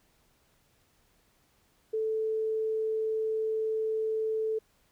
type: tone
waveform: sine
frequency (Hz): 439.1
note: A4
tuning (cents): -4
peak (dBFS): -27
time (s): 1.93-4.59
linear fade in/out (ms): 10
effects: pink hiss -68 dBFS RMS until 4.91 s